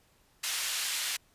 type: band-pass noise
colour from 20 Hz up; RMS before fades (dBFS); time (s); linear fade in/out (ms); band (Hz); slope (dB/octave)
pink; -33; 0.43-1.17; 10; 2200 to 12000; 12
effects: pink hiss -66 dBFS RMS until 1.34 s + resampled to 32000 Hz